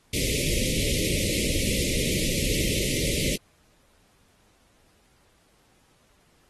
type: band-stop noise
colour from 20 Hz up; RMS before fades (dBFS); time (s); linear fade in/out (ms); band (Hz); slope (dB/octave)
pink; -26; 0.13-3.36; 5; 580 to 2000; 96
effects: pink hiss -63 dBFS RMS until 6.49 s + AAC 32 kbps